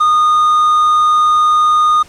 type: tone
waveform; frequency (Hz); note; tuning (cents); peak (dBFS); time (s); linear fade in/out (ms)
triangle; 1228; D#6; -23; -6; 0-2.03; 10
effects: pink hiss -42 dBFS RMS until 2.08 s + low-pass 10000 Hz 12 dB/octave